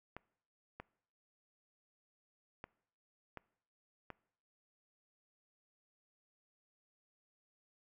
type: clicks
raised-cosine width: 0.5 ms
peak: -30 dBFS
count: 5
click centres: 0.166 / 0.8 / 2.641 / 3.373 / 4.103 s
effects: noise-tail reverb RT60 0.7 s tail -23 dB re dry